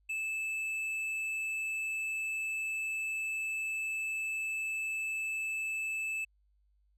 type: tone with tanh clipping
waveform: sine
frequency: 2624 Hz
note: E7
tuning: 9 cents flat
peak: -34 dBFS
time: 0.09-6.25 s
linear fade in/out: 10 ms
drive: 7 dB
effects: added 50 Hz sine -67 dBFS peak until 6.97 s